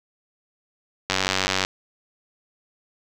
click train, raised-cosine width 0.2 ms, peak -3 dBFS, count 53, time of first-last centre 1.1-1.649 s, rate 94.7 Hz, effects none

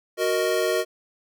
square chord, D# minor, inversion first, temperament equal, 370 / 466.2 / 622.3 Hz, F#4 / A#4 / D#5, 0 / 0 / 0 cents, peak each -26 dBFS, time 0.17-0.85 s, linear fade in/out 50 ms, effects none

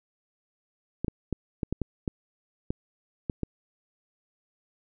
clicks, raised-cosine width 3 ms, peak -15 dBFS, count 10, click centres 1.046 / 1.082 / 1.327 / 1.632 / 1.726 / 1.817 / 2.078 / 2.705 / 3.298 / 3.433 s, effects none

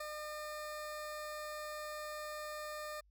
20% pulse tone with ADSR envelope, 605 Hz, D#5, 49 cents flat, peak -34 dBFS, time 0-3.01 s, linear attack 7 ms, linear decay 9 ms, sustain -3 dB, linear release 13 ms, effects added 50 Hz sine -65 dBFS peak until 3.1 s

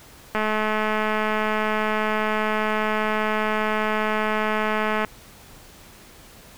click train, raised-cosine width 0.5 ms, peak -9 dBFS, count 1011, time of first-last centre 0.35-5.048 s, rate 215 Hz, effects pink hiss -47 dBFS RMS until 6.57 s

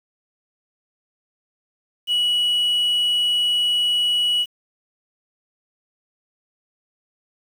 sine tone, 2930 Hz, F#7, 18 cents flat, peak -14 dBFS, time 2.07-4.46 s, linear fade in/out 50 ms, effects tanh soft clip ceiling -16 dBFS + 7-bit

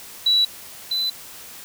sine / triangle tone pair in turn, 3928 / 4006 Hz, B7 / B7, -10 / +24 cents, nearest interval unison, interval 34 cents, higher second, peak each -14 / -19 dBFS, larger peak first, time 0.26-0.45 / 0.91-1.1 s, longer neither, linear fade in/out 5 ms, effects white hiss -40 dBFS RMS until 1.64 s

